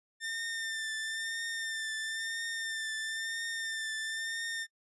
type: tone with vibrato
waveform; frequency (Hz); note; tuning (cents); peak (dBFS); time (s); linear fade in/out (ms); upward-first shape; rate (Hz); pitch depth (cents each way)
sawtooth; 1797; A6; +36; -31; 0.2-4.67; 50; triangle; 1; 34
effects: noise-tail reverb RT60 0.1 s tail -26 dB re dry + resampled to 24000 Hz